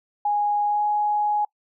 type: tone with pitch glide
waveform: sine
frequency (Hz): 827 to 835.2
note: G#5 to G#5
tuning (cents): -8 to +10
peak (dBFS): -19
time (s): 0.25-1.45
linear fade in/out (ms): 5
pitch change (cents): +18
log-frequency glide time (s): 0.66-0.83
effects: noise-tail reverb RT60 0.1 s tail -25 dB re dry